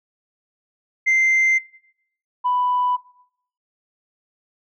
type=tone pair in turn; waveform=sine; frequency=2084 / 991.5 Hz; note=C7 / B5; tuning=-7 / +7 cents; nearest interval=octave + minor second; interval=1286 cents; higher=first; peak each=-12 / -16 dBFS; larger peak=first; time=1.06-1.59 / 2.44-2.97 s; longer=neither; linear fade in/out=20 ms; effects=noise-tail reverb RT60 0.7 s tail -20 dB re dry + tanh soft clip ceiling -12 dBFS